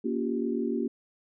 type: chord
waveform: sine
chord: G half-diminished seventh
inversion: first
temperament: just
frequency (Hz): 235.2 / 282.2 / 352.8 / 392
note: Bb3 / Db4 / F4 / G4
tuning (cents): +16 / +31 / +18 / 0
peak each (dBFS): -30 / -33 / -33 / -33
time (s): 0.04-0.88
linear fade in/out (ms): 10
effects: none